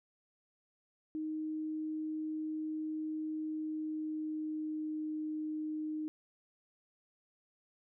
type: tone with pitch glide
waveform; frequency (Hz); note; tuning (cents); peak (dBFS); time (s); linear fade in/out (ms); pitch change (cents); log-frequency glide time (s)
sine; 311.3 to 308.6; D#4 to D#4; +1 to -14; -35; 1.15-6.08; 0; -15; 3.36-5.11
effects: none